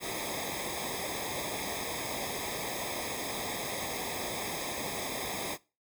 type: noise with comb filter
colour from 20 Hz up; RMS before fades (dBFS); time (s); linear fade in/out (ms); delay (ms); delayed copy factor
pink; -36; 0-5.58; 50; 0.69; -1
effects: noise-tail reverb RT60 0.3 s tail -21 dB re dry